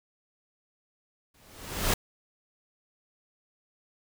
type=noise with exponential growth; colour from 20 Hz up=pink; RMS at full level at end=-23 dBFS; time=1.34-1.94 s; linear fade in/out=5 ms; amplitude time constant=130 ms; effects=none